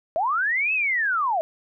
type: linear two-way sweep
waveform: sine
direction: up then down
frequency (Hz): 613 to 2637 to 613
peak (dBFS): -20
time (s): 0.16-1.41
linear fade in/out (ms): 0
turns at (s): 0.73
effects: none